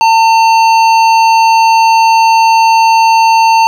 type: tone with hard clipping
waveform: sine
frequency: 900 Hz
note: A5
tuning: 39 cents sharp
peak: -6 dBFS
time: 0.01-3.67 s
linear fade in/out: 0 ms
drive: 12 dB
effects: none